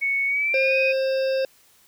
sine tone with pitch glide, 2217 to 2503 Hz, C#7 to D#7, 0 to +10 cents, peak -20 dBFS, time 0.01-0.93 s, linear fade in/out 20 ms, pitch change +210 cents, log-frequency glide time 0.27-0.77 s
harmonic tone, 531 Hz, C5, 25 cents sharp, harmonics 1 / 3 / 5 / 7 / 9 / 10, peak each -20 / -36 / -36 / -42 / -40 / -41 dBFS, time 0.54-1.45 s, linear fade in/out 2 ms
effects white hiss -57 dBFS RMS until 1.87 s

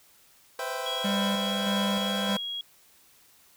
25% pulse chord, C major seventh, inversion third, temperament equal with one note detuned, 499.6 / 523.3 / 659.3 / 784 Hz, B4 / C5 / E5 / G5, +20 / 0 / 0 / 0 cents, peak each -33 dBFS, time 0.59-2.37 s, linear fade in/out 2 ms
sine tone, 3300 Hz, G#7, 12 cents flat, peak -31 dBFS, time 0.86-2.61 s, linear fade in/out 2 ms
square tone with tremolo, 199.5 Hz, G3, 31 cents sharp, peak -27 dBFS, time 1.04-2.37 s, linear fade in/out 10 ms, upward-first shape square, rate 1.6 Hz, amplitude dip 35%
effects white hiss -59 dBFS RMS until 3.56 s

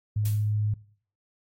sine tone, 105.6 Hz, G#2, 29 cents sharp, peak -23 dBFS, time 0.16-0.74 s, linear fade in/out 5 ms
blue noise with exponential decay, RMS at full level -34 dBFS, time 0.25-0.53 s, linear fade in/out 5 ms, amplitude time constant 59 ms
effects noise-tail reverb RT60 0.5 s tail -20 dB re dry + AAC 48 kbps

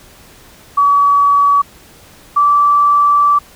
sine tone pair in turn, 1138 / 1161.2 Hz, C#6 / D6, +45 / -20 cents, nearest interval unison, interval 35 cents, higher second, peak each -7 dBFS, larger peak neither, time 0.77-1.62 / 2.36-3.39 s, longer second, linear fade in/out 10 ms, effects pink hiss -42 dBFS RMS until 3.55 s

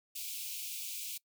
white high-pass noise, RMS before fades -41 dBFS, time 0.15-1.18 s, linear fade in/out 10 ms, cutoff 2300 Hz, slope 96 dB/octave, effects noise-tail reverb RT60 0.1 s tail -22 dB re dry

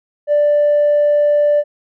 triangle tone with tanh clipping, 588 Hz, D5, 2 cents sharp, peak -10 dBFS, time 0.27-1.64 s, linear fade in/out 50 ms, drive 5 dB, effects none

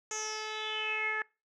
10% pulse tone with low-pass filter sweep, 432.4 Hz, A4, 30 cents flat, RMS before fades -35 dBFS, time 0.11-1.22 s, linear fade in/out 2 ms, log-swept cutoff 6800 to 1800 Hz, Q 7.4, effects noise-tail reverb RT60 0.3 s tail -24 dB re dry

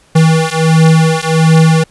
square beating tone pair, 160 / 161.4 Hz, D#3 / E3, +49 / -36 cents, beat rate 1.4 Hz, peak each -10 dBFS, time 0.15-1.84 s, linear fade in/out 10 ms, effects pink hiss -48 dBFS RMS until 1.9 s + resampled to 24000 Hz

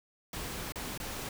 pink noise with dropouts, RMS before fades -39 dBFS, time 0.33-1.29 s, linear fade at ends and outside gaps 2 ms, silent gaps 0.722-0.757 / 0.977-1 s, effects none

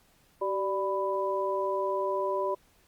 sine tone cluster, 383.8 / 588 / 992 Hz, G4 / D5 / B5, -37 / +2 / +7 cents, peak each -31 dBFS, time 0.41-2.55 s, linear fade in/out 10 ms, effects pink hiss -64 dBFS RMS until 2.87 s + Opus 48 kbps

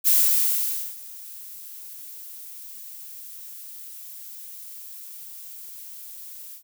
violet noise with ADSR envelope, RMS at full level -17 dBFS, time 0.04-6.63 s, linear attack 37 ms, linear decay 870 ms, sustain -23 dB, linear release 92 ms, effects none

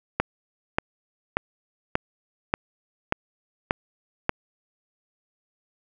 click train, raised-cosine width 0.5 ms, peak -5 dBFS, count 8, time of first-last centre 0.2-4.294 s, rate 1.71 Hz, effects none

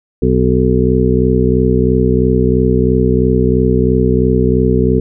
harmonic tone, 63 Hz, B1, 35 cents sharp, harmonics 1 / 2 / 3 / 4 / 6 / 7, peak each -16 / -16 / -16 / -16 / -16 / -16 dBFS, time 0.22-5 s, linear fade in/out 5 ms, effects none

